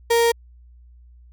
35% pulse tone, 466.2 Hz, A#4, in tune, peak -13 dBFS, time 0.1-0.32 s, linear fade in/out 10 ms, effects added 60 Hz sine -45 dBFS peak until 1.32 s

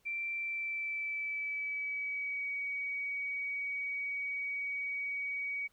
sine tone with pitch glide, 2349 to 2259 Hz, D7 to C#7, 0 to +32 cents, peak -34 dBFS, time 0.05-5.68 s, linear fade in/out 20 ms, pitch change -68 cents, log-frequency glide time 0.33-2.49 s, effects pink hiss -72 dBFS RMS until 5.72 s

